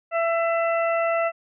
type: harmonic tone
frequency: 668 Hz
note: E5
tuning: 23 cents sharp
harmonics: 1 / 2 / 3 / 4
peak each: -21 / -27 / -31 / -33 dBFS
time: 0.11-1.32 s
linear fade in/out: 50 ms
effects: none